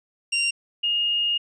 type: tone pair in turn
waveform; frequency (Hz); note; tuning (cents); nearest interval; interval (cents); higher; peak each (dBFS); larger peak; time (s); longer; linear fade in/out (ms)
sawtooth / sine; 2774 / 2847; F7 / F7; -12 / +33; unison; 45; second; -17 / -20; first; 0.32-0.51 / 0.83-1.38; second; 10
effects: resampled to 22050 Hz